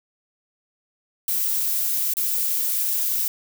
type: noise with dropouts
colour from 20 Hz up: violet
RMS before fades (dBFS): -23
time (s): 1.28-3.28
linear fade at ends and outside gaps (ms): 1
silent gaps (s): 2.137-2.169
effects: none